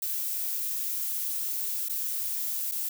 violet noise with dropouts, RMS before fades -31 dBFS, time 0.02-2.89 s, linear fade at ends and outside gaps 5 ms, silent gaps 1.886-1.895 / 2.714-2.719 s, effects none

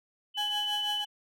sine tone, 3006 Hz, F#7, 27 cents sharp, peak -29 dBFS, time 0.34-1.06 s, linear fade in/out 50 ms
35% pulse tone with tremolo, 830.6 Hz, G#5, in tune, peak -30 dBFS, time 0.37-1.05 s, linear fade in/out 10 ms, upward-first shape triangle, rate 6.1 Hz, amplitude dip 75%
effects none

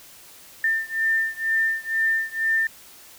sine beating tone pair, 1795 / 1797.1 Hz, A6 / A6, +34 / +36 cents, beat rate 2.1 Hz, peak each -23 / -24 dBFS, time 0.64-2.67 s, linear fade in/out 2 ms, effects white hiss -47 dBFS RMS until 3.18 s

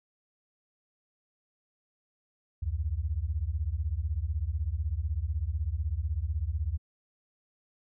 sine beating tone pair, 69.3 / 85.3 Hz, C#2 / F2, 0 / -40 cents, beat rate 16 Hz, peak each -31 / -31 dBFS, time 2.62-6.78 s, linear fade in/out 10 ms, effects none

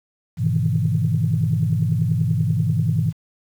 sine chord, E major seventh, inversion first, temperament just, 103.01 / 123.61 / 154.51 / 164.81 Hz, G#2 / B2 / D#3 / E3, -14 / +2 / -12 / 0 cents, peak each -22 dBFS, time 0.37-3.13 s, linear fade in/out 50 ms, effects tanh soft clip ceiling -7 dBFS + 8-bit

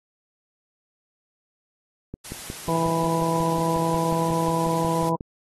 click train, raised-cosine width 3 ms, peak -20 dBFS, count 18, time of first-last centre 2.14-5.209 s, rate 5.54 Hz
white noise, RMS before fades -38 dBFS, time 2.24-5.1 s, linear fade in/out 10 ms
harmonic tone, 164.81 Hz, E3, in tune, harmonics 1 / 2 / 3 / 4 / 5 / 6, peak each -26 / -29 / -28 / -31 / -32 / -26 dBFS, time 2.68-5.16 s, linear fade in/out 10 ms
effects AAC 32 kbps

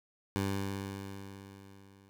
15% pulse tone with level ramp, 98.3 Hz, G2, 5 cents sharp, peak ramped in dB -23 to -52 dBFS, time 0.36-2.09 s, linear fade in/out 0 ms, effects none

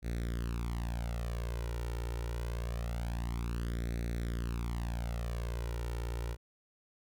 sawtooth tone with flanger, 58.27 Hz, A#1, in tune, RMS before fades -36 dBFS, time 0.02-6.37 s, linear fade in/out 50 ms, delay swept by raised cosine 0.49 to 2.19 ms, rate 0.25 Hz, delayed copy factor +0.8, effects none

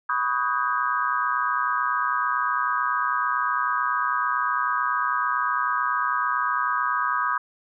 sine tone cluster, 988 / 1121 / 1250 / 1509 / 1616 Hz, B5 / C#6 / D#6 / F#6 / G#6, 0 / +19 / +8 / +34 / -48 cents, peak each -29 / -28 / -25 / -31 / -29 dBFS, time 0.09-7.38 s, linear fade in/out 5 ms, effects none

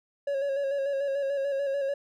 triangle tone with vibrato, 554.4 Hz, C#5, in tune, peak -24 dBFS, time 0.27-1.94 s, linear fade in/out 5 ms, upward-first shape square, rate 6.8 Hz, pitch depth 34 cents each way, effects none

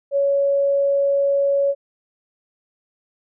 sine tone, 559 Hz, C#5, 14 cents sharp, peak -15 dBFS, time 0.11-1.75 s, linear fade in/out 50 ms, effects none

